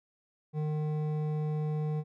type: tone with hard clipping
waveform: sine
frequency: 152.5 Hz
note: D#3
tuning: 34 cents flat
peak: -31 dBFS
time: 0.53-2.04 s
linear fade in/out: 50 ms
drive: 10 dB
effects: none